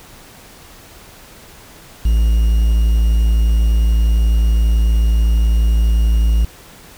triangle tone with quantisation, 55.8 Hz, A1, 25 cents sharp, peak -8 dBFS, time 2.05-6.45 s, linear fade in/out 5 ms, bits 6, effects pink hiss -41 dBFS RMS until 6.97 s

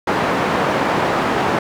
white band-pass noise, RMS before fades -18 dBFS, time 0.07-1.59 s, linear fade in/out 5 ms, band 130 to 1100 Hz, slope 12 dB/octave, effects none

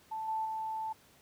sine tone with level steps, 880 Hz, A5, in tune, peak -35 / -31 / -34 dBFS, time 0.11-0.93 s, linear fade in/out 10 ms, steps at 0.28 / 0.45 s, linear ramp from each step 5 ms, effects pink hiss -62 dBFS RMS until 1.21 s + high-pass 80 Hz 12 dB/octave

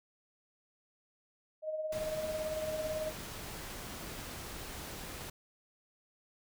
sine tone with tremolo, 623 Hz, D#5, 2 cents sharp, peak -32 dBFS, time 1.62-3.13 s, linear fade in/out 50 ms, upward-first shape sine, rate 18 Hz, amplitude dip 50%
pink noise, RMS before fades -44 dBFS, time 1.92-5.3 s, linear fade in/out 5 ms
effects none

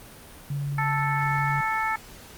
sine tone, 141.9 Hz, C#3, 41 cents sharp, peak -26 dBFS, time 0.5-1.61 s, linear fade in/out 5 ms
harmonic tone, 440 Hz, A4, in tune, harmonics 2 / 3 / 4 / 5, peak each -27 / -29 / -30 / -31 dBFS, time 0.78-1.96 s, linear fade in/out 5 ms
effects pink hiss -46 dBFS RMS until 2.37 s + Opus 32 kbps

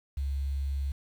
sine tone with quantisation, 69 Hz, C#2, 7 cents flat, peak -28 dBFS, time 0.17-0.92 s, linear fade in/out 5 ms, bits 9, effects none

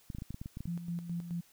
clicks, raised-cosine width 5 ms, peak -28 dBFS, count 11, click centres 0.102 / 0.149 / 0.185 / 0.221 / 0.306 / 0.344 / 0.415 / 0.459 / 0.571 / 0.606 / 0.656 s
sine tone with tremolo, 171.7 Hz, F3, 29 cents flat, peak -33 dBFS, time 0.67-1.41 s, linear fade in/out 10 ms, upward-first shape square, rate 4.7 Hz, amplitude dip 60%
effects white hiss -64 dBFS RMS until 1.52 s

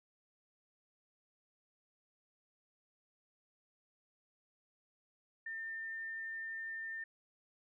sine tone, 1803 Hz, A6, 42 cents sharp, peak -40 dBFS, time 5.46-7.04 s, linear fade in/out 5 ms, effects none

